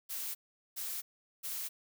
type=noise bursts; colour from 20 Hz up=blue; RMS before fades=-39 dBFS; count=3; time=0.09-1.69 s; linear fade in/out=20 ms; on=260 ms; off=410 ms; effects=none